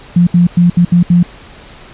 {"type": "tone bursts at uneven times", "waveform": "sine", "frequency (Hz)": 174.61, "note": "F3", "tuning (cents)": 0, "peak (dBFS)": -4, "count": 6, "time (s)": [[0.16, 0.27], [0.34, 0.47], [0.57, 0.7], [0.77, 0.85], [0.92, 1.03], [1.1, 1.23]], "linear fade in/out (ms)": 5, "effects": ["pink hiss -36 dBFS RMS until 1.93 s", "resampled to 8000 Hz"]}